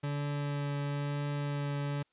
40% pulse tone with vibrato, 143.9 Hz, D3, 35 cents flat, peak -31 dBFS, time 0.03-2.03 s, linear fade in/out 10 ms, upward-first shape triangle, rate 1 Hz, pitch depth 11 cents each way, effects white hiss -75 dBFS RMS until 2.12 s + resampled to 8000 Hz

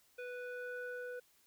square tone with low-pass filter sweep, 493.9 Hz, B4, in tune, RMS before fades -44 dBFS, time 0.18-1.2 s, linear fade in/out 10 ms, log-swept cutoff 2200 to 1200 Hz, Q 3, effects white hiss -70 dBFS RMS until 1.46 s

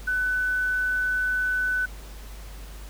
sine tone with quantisation, 1500 Hz, F#6, 23 cents sharp, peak -22 dBFS, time 0.07-1.86 s, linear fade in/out 10 ms, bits 8, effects added 50 Hz sine -38 dBFS peak until 2.89 s + pink hiss -47 dBFS RMS until 2.89 s

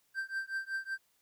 triangle tone with tremolo, 1568 Hz, G6, in tune, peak -29 dBFS, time 0.14-0.98 s, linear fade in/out 50 ms, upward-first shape triangle, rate 5.3 Hz, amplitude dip 100%, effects white hiss -73 dBFS RMS until 1.21 s

